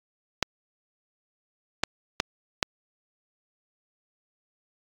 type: clicks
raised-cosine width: 0.2 ms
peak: -4 dBFS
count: 4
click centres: 0.427 / 1.836 / 2.201 / 2.628 s
effects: AAC 64 kbps